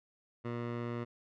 15% pulse tone with low-pass filter, 119 Hz, A#2, 36 cents sharp, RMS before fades -38 dBFS, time 0.44-1.05 s, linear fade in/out 20 ms, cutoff 2000 Hz, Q 0.81, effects none

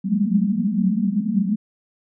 white band-pass noise, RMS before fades -20 dBFS, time 0.04-1.56 s, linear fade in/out 10 ms, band 190 to 220 Hz, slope 96 dB/octave, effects none

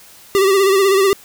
square tone with vibrato, 390 Hz, G4, 9 cents flat, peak -11 dBFS, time 0.35-1.13 s, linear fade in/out 0 ms, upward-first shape sine, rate 16 Hz, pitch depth 55 cents each way, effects white hiss -43 dBFS RMS until 1.24 s

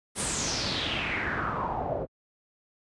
pink noise with low-pass filter sweep, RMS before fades -30 dBFS, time 0.15-2.07 s, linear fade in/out 50 ms, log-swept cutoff 10000 to 530 Hz, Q 4.8, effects high-pass 60 Hz 12 dB/octave + resampled to 24000 Hz

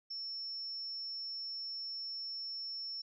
sine tone, 5400 Hz, E8, 41 cents sharp, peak -39 dBFS, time 0.1-3.02 s, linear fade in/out 10 ms, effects none

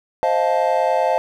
triangle chord, F dominant seventh, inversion second, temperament just, 523.8 / 628.6 / 698.5 / 873.1 Hz, C5 / Eb5 / F5 / A5, +2 / +18 / 0 / -14 cents, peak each -19 dBFS, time 0.23-1.18 s, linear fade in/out 0 ms, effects none

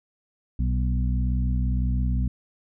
harmonic tone with a mistuned harmonic, 61.74 Hz, B1, in tune, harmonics 1 / 2 / 3 / 4, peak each -22 / -28 / -32 / -34 dBFS, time 0.59-2.28 s, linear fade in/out 5 ms, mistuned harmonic 3, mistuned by +38 cents, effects none

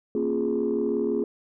sine chord, Bb minor seventh, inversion none, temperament equal with one note detuned, 233.1 / 272.3 / 349.2 / 415.3 Hz, Bb3 / Db4 / F4 / Ab4, 0 / -31 / 0 / 0 cents, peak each -28 / -29 / -28 / -25 dBFS, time 0.15-1.24 s, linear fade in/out 2 ms, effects tanh soft clip ceiling -16 dBFS

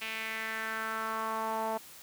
sawtooth tone with band-pass filter sweep, 221.6 Hz, A3, 13 cents sharp, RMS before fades -35 dBFS, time 0.01-1.78 s, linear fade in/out 10 ms, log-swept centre 2600 to 780 Hz, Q 3.2, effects white hiss -51 dBFS RMS until 2.02 s

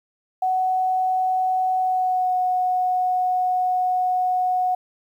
sine tone with pitch glide, 745 to 733.9 Hz, F#5 to F#5, +12 to -14 cents, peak -18 dBFS, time 0.42-4.75 s, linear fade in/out 5 ms, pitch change -26 cents, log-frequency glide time 1.78-2.37 s, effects 9-bit

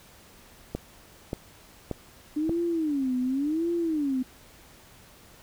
click train, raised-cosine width 2 ms, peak -16 dBFS, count 4, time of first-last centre 0.75-2.494 s, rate 1.72 Hz
sine tone with vibrato, 293.7 Hz, D4, in tune, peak -24 dBFS, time 2.36-4.23 s, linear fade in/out 10 ms, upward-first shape sine, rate 0.91 Hz, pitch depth 270 cents each way
effects pink hiss -53 dBFS RMS until 5.42 s

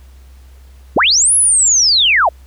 sine linear two-way sweep, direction up then down, 106.1 to 10760 to 572 Hz, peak -8 dBFS, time 0.96-2.29 s, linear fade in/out 5 ms, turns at 1.35 s, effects added 65 Hz sine -37 dBFS peak until 2.46 s + pink hiss -52 dBFS RMS until 2.46 s

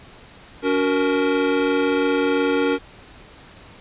square chord, F# major, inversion second, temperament equal with one note detuned, 284.3 / 370 / 466.2 Hz, C#4 / F#4 / A#4, +44 / 0 / 0 cents, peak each -22 / -26 / -21 dBFS, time 0.62-2.79 s, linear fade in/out 50 ms, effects pink hiss -45 dBFS RMS until 3.8 s + resampled to 8000 Hz

